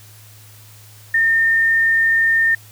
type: tone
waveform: sine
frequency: 1817 Hz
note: A#6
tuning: 45 cents flat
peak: -12 dBFS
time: 1.14-2.55 s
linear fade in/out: 5 ms
effects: added 106 Hz sine -43 dBFS peak until 2.71 s + white hiss -46 dBFS RMS until 2.71 s